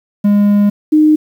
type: tone pair in turn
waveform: triangle / sine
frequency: 204.7 / 306.7 Hz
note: G#3 / D#4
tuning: -25 / -25 cents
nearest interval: perfect fifth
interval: 700 cents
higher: second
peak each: -5 dBFS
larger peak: neither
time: 0.24-0.7 / 0.92-1.16 s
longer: first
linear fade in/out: 10 ms
effects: 7-bit